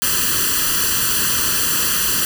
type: noise with comb filter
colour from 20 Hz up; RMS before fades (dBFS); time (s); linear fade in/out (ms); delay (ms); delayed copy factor
white; -18; 0.02-2.25; 0; 0.67; +0.9
effects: none